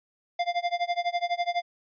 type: tone with tremolo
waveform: square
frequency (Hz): 698.5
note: F5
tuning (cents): 0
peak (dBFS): -23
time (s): 0.39-1.62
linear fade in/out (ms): 5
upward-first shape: sine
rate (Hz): 12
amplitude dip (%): 95
effects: resampled to 11025 Hz